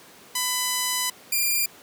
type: tone pair in turn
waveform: 5% pulse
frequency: 1000 / 2396 Hz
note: B5 / D7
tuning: +21 / +34 cents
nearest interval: octave + minor third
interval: 1513 cents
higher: second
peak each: -11 dBFS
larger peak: neither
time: 0.35-1.1 / 1.32-1.66 s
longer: first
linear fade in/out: 5 ms
effects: pink hiss -48 dBFS RMS until 1.82 s + high-pass 200 Hz 12 dB/octave